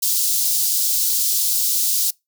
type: high-pass noise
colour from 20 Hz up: white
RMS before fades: -19 dBFS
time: 0.02-2.11 s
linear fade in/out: 10 ms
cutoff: 4200 Hz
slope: 24 dB/octave
effects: noise-tail reverb RT60 0.2 s tail -25 dB re dry